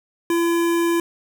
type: tone with notch filter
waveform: square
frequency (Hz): 338.9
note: E4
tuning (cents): +48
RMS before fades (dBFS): -19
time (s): 0.3-1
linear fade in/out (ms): 2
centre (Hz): 4500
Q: 1.9
effects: 8-bit